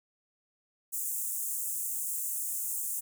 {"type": "high-pass noise", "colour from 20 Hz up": "pink", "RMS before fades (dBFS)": -34, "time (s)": [0.92, 3.01], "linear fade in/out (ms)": 20, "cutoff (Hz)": 7200, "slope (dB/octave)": 48, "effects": []}